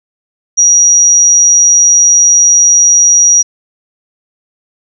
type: tone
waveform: sine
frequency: 5760 Hz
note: F#8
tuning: 47 cents flat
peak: -3 dBFS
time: 0.57-3.43 s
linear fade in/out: 20 ms
effects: none